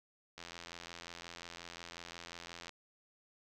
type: click train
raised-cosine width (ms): 0.2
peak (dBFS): -29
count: 199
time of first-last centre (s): 0.38-2.693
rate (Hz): 85.6
effects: none